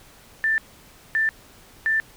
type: tone bursts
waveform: sine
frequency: 1775 Hz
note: A6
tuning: 15 cents sharp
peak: -18 dBFS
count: 3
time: 0.44-2 s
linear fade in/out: 0 ms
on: 140 ms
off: 570 ms
effects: pink hiss -50 dBFS RMS until 2.16 s